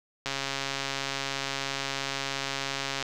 click train, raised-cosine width 0.2 ms, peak -13 dBFS, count 380, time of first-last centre 0.26-3.026 s, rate 137 Hz, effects none

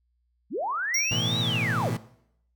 sine linear two-way sweep, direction up then down, 155.56 to 3942 to 155.56 Hz, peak -26 dBFS, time 0.5-1.93 s, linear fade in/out 50 ms, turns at 1.39 s
square tone with exponential decay, 5640 Hz, F8, 16 cents sharp, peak -23 dBFS, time 0.94-1.68 s, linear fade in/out 5 ms, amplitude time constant 160 ms
35% pulse chord, A suspended second, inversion none, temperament equal, 110 / 123.47 / 164.81 Hz, A2 / B2 / E3, 0 / 0 / 0 cents, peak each -29 / -29 / -31 dBFS, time 1.11-1.97 s, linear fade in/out 5 ms
effects noise-tail reverb RT60 0.7 s tail -17 dB re dry + added 60 Hz sine -68 dBFS peak until 2.55 s

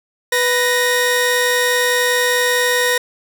sawtooth tone pair together, 493.9 / 1864.7 Hz, B4 / A#6, 0 / 0 cents, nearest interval octave + major seventh, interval 2300 cents, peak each -13 / -13 dBFS, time 0.32-2.98 s, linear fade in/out 5 ms, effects none

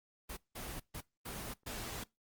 pink noise bursts at uneven times, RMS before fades -43 dBFS, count 5, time 0.29-0.37 / 0.55-0.8 / 0.94-1.01 / 1.25-1.54 / 1.66-2.04 s, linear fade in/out 10 ms, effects noise-tail reverb RT60 0.2 s tail -22 dB re dry + Opus 24 kbps

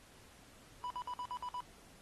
triangle tone bursts, 987.8 Hz, B5, in tune, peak -36 dBFS, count 7, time 0.84-1.605 s, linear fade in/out 0 ms, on 63 ms, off 54 ms, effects pink hiss -61 dBFS RMS until 2.01 s + AAC 32 kbps

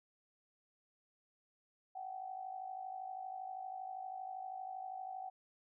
sine tone with amplitude modulation, 756 Hz, F#5, 37 cents sharp, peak -39 dBFS, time 1.95-5.3 s, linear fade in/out 10 ms, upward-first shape sine, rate 52.6 Hz, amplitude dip 70%, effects none

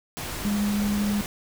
sine tone in noise, 205.7 Hz, G#3, 16 cents flat, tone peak -22 dBFS, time 0.45-1.21 s, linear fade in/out 0 ms, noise pink, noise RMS -33 dBFS, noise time 0.17-1.26 s, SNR +8 dB, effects none

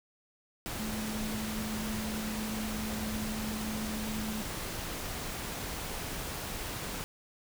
sine tone in noise, 216.3 Hz, A3, 29 cents flat, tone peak -35 dBFS, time 0.79-4.42 s, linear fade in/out 0 ms, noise pink, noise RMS -38 dBFS, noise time 0.66-7.04 s, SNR 0 dB, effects none

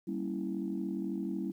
sine chord, G diminished seventh, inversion none, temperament equal with one note detuned, 195.21 / 233.1 / 277.2 / 329.6 Hz, G3 / Bb3 / Db4 / Fb4, -7 / 0 / 0 / 0 cents, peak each -36 / -40 / -39 / -37 dBFS, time 0.07-1.52 s, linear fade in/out 10 ms, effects tanh soft clip ceiling -24 dBFS + 11-bit

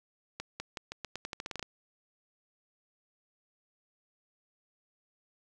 accelerating click train, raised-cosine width 0.2 ms, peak -20 dBFS, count 14, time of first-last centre 0.4-1.627 s, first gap 200 ms, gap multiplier 0.86, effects none

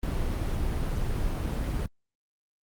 brown noise, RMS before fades -28 dBFS, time 0.03-1.86 s, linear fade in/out 2 ms, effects Opus 24 kbps

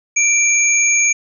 sine tone pair together, 2346 / 6632 Hz, D7 / G#8, -2 / -3 cents, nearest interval octave + tritone, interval 1799 cents, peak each -14 dBFS, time 0.16-1.13 s, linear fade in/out 10 ms, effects none

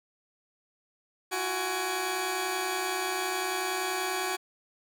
15% pulse tone cluster, 341.5 / 371.8 / 835 / 2307 Hz, F4 / F#4 / G#5 / D7, -39 / +8 / +9 / -31 cents, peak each -33 / -25 / -29 / -30 dBFS, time 1.31-4.37 s, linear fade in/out 20 ms, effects none

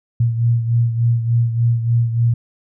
sine beating tone pair, 116.7 / 120.1 Hz, A#2 / B2, +2 / -48 cents, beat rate 3.4 Hz, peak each -14 / -21 dBFS, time 0.2-2.34 s, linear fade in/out 5 ms, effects none

